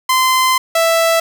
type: tone pair in turn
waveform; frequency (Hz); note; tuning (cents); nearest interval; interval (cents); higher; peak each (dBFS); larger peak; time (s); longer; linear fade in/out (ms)
sawtooth; 1034 / 660.5; C6 / E5; -21 / +3; minor sixth; 776; first; -7; neither; 0.09-0.58 / 0.75-1.2; first; 5
effects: none